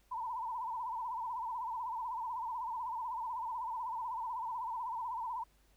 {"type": "tone with vibrato", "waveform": "sine", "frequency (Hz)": 947, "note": "A#5", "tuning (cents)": 27, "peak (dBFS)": -36, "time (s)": [0.11, 5.44], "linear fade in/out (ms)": 10, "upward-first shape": "sine", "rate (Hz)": 16, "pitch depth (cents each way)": 120, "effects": ["added 50 Hz sine -67 dBFS peak until 5.76 s", "pink hiss -71 dBFS RMS until 5.76 s"]}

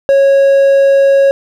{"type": "tone", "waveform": "triangle", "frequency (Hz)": 550, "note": "C#5", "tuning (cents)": -14, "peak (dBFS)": -3, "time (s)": [0.09, 1.31], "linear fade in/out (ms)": 0, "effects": []}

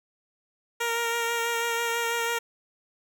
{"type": "tone with vibrato", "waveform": "10% pulse", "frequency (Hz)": 466.2, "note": "A#4", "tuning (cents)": 0, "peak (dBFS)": -17, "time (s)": [0.8, 2.39], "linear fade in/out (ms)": 10, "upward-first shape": "sine", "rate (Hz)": 6.1, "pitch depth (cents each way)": 17, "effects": []}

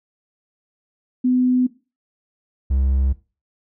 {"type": "tone pair in turn", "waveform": ["sine", "triangle"], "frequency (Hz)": [251.9, 66.72], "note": ["B3", "C2"], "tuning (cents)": [34, 34], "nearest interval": "octave + major seventh", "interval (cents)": 2300, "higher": "first", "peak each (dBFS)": -14, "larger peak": "neither", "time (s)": [[1.24, 1.67], [2.7, 3.13]], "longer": "neither", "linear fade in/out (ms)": 10, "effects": ["noise-tail reverb RT60 0.3 s tail -17 dB re dry"]}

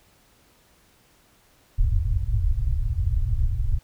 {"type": "low-pass noise", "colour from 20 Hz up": "pink", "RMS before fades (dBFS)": -22, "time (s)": [1.78, 3.79], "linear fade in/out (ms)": 10, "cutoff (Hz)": 120, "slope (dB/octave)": 96, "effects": ["pink hiss -59 dBFS RMS until 3.83 s"]}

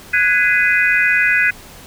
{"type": "chord", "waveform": "sine", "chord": "G# minor seventh", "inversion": "third", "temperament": "equal with one note detuned", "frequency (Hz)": [1480, 1661.2, 2024, 2489], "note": ["F#6", "G#6", "B6", "D#7"], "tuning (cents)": [0, 0, 42, 0], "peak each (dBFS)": -17, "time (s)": [0.13, 1.51], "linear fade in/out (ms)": 10, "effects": ["pink hiss -39 dBFS RMS until 1.86 s"]}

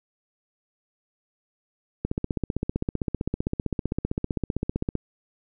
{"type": "click train", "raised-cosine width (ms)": 3, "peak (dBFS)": -12, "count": 46, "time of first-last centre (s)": [2.05, 4.953], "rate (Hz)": 15.5, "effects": []}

